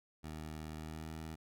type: tone with pitch glide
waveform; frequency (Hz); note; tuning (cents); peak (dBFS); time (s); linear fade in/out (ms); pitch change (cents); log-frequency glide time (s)
15% pulse; 77.78 to 79.46; D#2 to D#2; 0 to +37; -37; 0.23-1.36; 20; +37; 0.73-1.13
effects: none